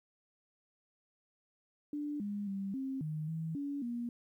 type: tone with pitch steps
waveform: sine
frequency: 294.1 / 204.4 / 195.8 / 266.8 / 154.3 / 161.3 / 283.6 / 238.2 Hz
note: D4 / G#3 / G3 / C4 / D#3 / E3 / C#4 / A#3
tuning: +3 / -27 / -2 / +34 / -14 / -37 / +40 / +38 cents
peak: -35 dBFS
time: 1.93-4.09 s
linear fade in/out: 2 ms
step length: 270 ms
effects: 12-bit